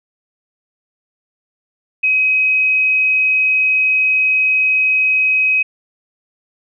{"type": "tone", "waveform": "sine", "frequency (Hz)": 2533, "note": "D#7", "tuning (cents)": 30, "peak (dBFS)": -11, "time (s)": [2.03, 5.63], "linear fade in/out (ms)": 10, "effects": []}